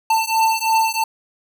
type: beating tone pair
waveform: square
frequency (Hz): 890 / 893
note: A5 / A5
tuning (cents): +20 / +25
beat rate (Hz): 3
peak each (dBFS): -19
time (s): 0.1-1.04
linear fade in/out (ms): 5
effects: none